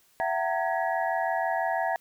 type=tone cluster; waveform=sine; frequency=670 / 756 / 920 / 1674 / 1922 Hz; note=E5 / F#5 / A#5 / G#6 / B6; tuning=+28 / +37 / -23 / +13 / -48 cents; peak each=-29 / -29 / -32 / -34 / -38 dBFS; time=0.2-1.96 s; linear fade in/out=0 ms; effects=white hiss -63 dBFS RMS until 2 s